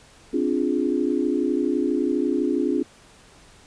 sine chord, D half-diminished seventh, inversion third, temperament equal, 261.6 / 293.7 / 349.2 / 415.3 Hz, C4 / D4 / F4 / Ab4, 0 / 0 / 0 / 0 cents, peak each -25 / -24 / -25 / -28 dBFS, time 0.33-2.83 s, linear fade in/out 10 ms, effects pink hiss -51 dBFS RMS until 3.66 s + resampled to 22050 Hz

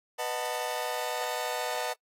sawtooth chord, B dominant seventh, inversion none, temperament just, 493.9 / 617.4 / 740.8 / 889 Hz, B4 / D#5 / F#5 / A5, 0 / -14 / +2 / +18 cents, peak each -32 dBFS, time 0.18-1.94 s, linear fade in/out 20 ms, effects noise-tail reverb RT60 0.1 s tail -25 dB re dry + AAC 48 kbps

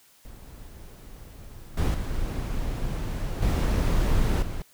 brown noise with level steps, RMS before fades -43 / -23 / -29 / -22 / -31 dBFS, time 0.25-4.62 s, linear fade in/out 0 ms, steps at 1.77 / 1.94 / 3.42 / 4.42 s, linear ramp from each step 5 ms, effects white hiss -58 dBFS RMS until 4.73 s

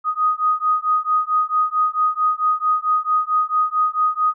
sine beating tone pair, 1244.5 / 1249 Hz, D#6 / D#6, 0 / +6 cents, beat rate 4.5 Hz, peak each -19 dBFS, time 0.04-4.34 s, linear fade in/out 50 ms, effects none

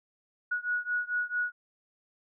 sine beating tone pair, 1458 / 1462.5 Hz, F#6 / F#6, -26 / -21 cents, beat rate 4.5 Hz, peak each -31 / -32 dBFS, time 0.51-1.52 s, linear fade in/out 10 ms, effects none

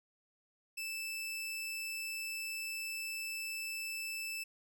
sawtooth tone, 2637 Hz, E7, in tune, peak -35 dBFS, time 0.77-4.44 s, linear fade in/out 10 ms, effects none

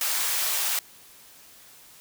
white high-pass noise, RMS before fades -26 dBFS, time 0.01-0.79 s, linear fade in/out 2 ms, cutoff 740 Hz, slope 12 dB/octave, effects white hiss -51 dBFS RMS until 2 s

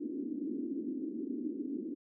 white band-pass noise, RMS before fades -38 dBFS, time 0-1.95 s, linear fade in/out 20 ms, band 250 to 330 Hz, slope 48 dB/octave, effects none

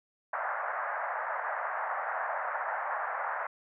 pink band-pass noise, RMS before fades -34 dBFS, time 0.33-3.47 s, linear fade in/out 5 ms, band 620 to 1800 Hz, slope 48 dB/octave, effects none

